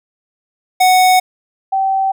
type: tone pair in turn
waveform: square / sine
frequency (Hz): 740 / 772.6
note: F#5 / G5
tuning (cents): 0 / -25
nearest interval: minor second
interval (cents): 75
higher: second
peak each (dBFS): -8 / -12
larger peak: first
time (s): 0.8-1.2 / 1.72-2.12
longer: neither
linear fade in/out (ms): 10
effects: none